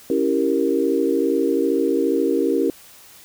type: chord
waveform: sine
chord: C# diminished seventh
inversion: none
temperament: equal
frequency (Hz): 277.2 / 329.6 / 392 / 466.2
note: C#4 / E4 / G4 / Bb4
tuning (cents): 0 / 0 / 0 / 0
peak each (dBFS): -22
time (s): 0.1-2.7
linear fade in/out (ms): 2
effects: white hiss -46 dBFS RMS until 3.24 s